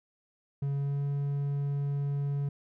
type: tone with pitch glide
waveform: triangle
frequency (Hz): 140 to 141.71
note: C#3 to C#3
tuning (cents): +18 to +39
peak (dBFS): -26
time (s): 0.62-2.49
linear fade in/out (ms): 5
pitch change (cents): +21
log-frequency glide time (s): 0.73-1.04
effects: none